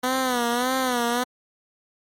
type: tone with vibrato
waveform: 10% pulse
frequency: 248.8 Hz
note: B3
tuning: 13 cents sharp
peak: -13 dBFS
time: 0.03-1.24 s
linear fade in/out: 10 ms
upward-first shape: sine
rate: 1.7 Hz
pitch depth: 93 cents each way
effects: MP3 64 kbps